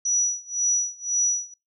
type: tone with tremolo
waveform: sine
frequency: 5870 Hz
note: F#8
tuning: 15 cents flat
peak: -18 dBFS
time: 0.05-1.54 s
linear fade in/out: 5 ms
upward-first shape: sine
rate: 1.9 Hz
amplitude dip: 95%
effects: noise-tail reverb RT60 0.2 s tail -21 dB re dry